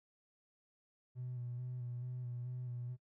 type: tone with vibrato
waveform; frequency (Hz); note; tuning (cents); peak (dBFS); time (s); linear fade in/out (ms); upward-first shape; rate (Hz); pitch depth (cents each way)
triangle; 123.47; B2; 0; -37; 1.15-2.97; 50; square; 2.3; 25
effects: noise-tail reverb RT60 0.1 s tail -19 dB re dry + tanh soft clip ceiling -37 dBFS